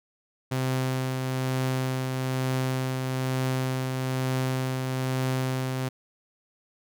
sawtooth tone with tremolo, 130.1 Hz, C3, 9 cents flat, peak -20 dBFS, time 0.51-5.89 s, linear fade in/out 10 ms, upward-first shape triangle, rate 1.1 Hz, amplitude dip 35%, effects none

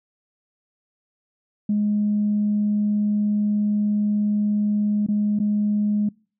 sine tone with dropouts, 208.4 Hz, G#3, 6 cents sharp, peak -17 dBFS, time 1.69-6.09 s, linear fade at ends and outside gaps 5 ms, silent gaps 5.065-5.085 / 5.39-5.399 s, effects noise-tail reverb RT60 0.4 s tail -26 dB re dry + tanh soft clip ceiling -13 dBFS

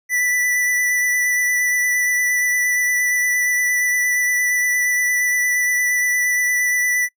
square tone with vibrato, 1975.5 Hz, B6, in tune, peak -17 dBFS, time 0.09-7.09 s, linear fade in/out 50 ms, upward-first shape sine, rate 8.6 Hz, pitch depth 14 cents each way, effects noise-tail reverb RT60 0.1 s tail -23 dB re dry

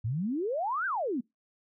sine exponential two-way sweep, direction up then down, 101.8 to 1615 to 219 Hz, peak -28 dBFS, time 0.04-1.21 s, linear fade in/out 10 ms, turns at 0.86 s, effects noise-tail reverb RT60 0.2 s tail -26 dB re dry

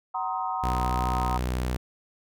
sine chord, C half-diminished seventh, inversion second, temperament just, 753.5 / 941.9 / 1046.5 / 1255.8 Hz, Gb5 / Bb5 / C6 / Eb6, +31 / +18 / 0 / +16 cents, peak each -31 / -31 / -34 / -34 dBFS, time 0.14-1.38 s, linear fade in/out 10 ms
sawtooth tone, 62.3 Hz, B1, 16 cents sharp, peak -22 dBFS, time 0.63-1.77 s, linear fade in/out 10 ms
effects none

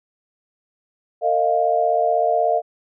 sine chord, Bb suspended fourth, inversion none, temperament equal with one note detuned, 455.3 / 622.3 / 698.5 Hz, Bb4 / Eb5 / F5, -41 / 0 / 0 cents, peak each -23 / -20 / -18 dBFS, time 1.21-2.62 s, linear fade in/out 50 ms, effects none

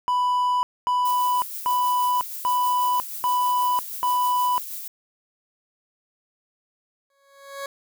triangle tone bursts, 991 Hz, B5, 6 cents sharp, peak -17 dBFS, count 6, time 0.08-4.58 s, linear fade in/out 0 ms, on 550 ms, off 240 ms
violet noise with tremolo, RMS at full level -32 dBFS, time 1.05-4.88 s, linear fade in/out 5 ms, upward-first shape triangle, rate 6.3 Hz, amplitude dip 40%
20% pulse tone with exponential growth, 554.4 Hz, C#5, in tune, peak -23 dBFS, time 7.1-7.66 s, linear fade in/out 2 ms, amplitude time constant 120 ms
effects none

